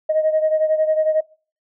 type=beating tone pair; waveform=sine; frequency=623 / 634 Hz; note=D#5 / D#5; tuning=+2 / +32 cents; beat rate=11 Hz; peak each=-15 / -21 dBFS; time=0.09-1.21 s; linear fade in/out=10 ms; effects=noise-tail reverb RT60 0.4 s tail -23 dB re dry + tanh soft clip ceiling -9 dBFS